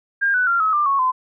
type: tone with pitch steps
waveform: sine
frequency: 1607 / 1490.7 / 1382.9 / 1282.9 / 1190.1 / 1104 / 1024.1 Hz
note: G6 / F#6 / F6 / E6 / D6 / C#6 / C6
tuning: +43 / +12 / -17 / -47 / +23 / -7 / -37 cents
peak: -15 dBFS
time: 0.21-1.12 s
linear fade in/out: 20 ms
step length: 130 ms
effects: none